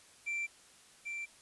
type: tone with echo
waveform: triangle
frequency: 2349 Hz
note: D7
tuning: in tune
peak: -32 dBFS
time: 0.26-0.47 s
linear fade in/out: 20 ms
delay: 790 ms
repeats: 1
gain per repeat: -4 dB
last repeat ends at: 1.26 s
effects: white hiss -60 dBFS RMS until 1.41 s + resampled to 24000 Hz